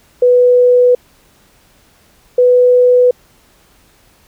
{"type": "tone pair in turn", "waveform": "sine", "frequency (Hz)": [493.9, 495.7], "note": ["B4", "B4"], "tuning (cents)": [0, 6], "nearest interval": "unison", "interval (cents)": 6, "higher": "second", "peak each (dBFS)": -5, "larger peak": "neither", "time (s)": [[0.22, 0.95], [2.38, 3.11]], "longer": "neither", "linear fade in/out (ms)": 5, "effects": ["pink hiss -50 dBFS RMS until 4.27 s"]}